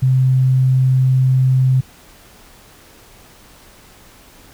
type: tone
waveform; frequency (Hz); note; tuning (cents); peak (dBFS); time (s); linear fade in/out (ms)
sine; 130.1; C3; -9; -10; 0.02-1.81; 10
effects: pink hiss -45 dBFS RMS until 4.53 s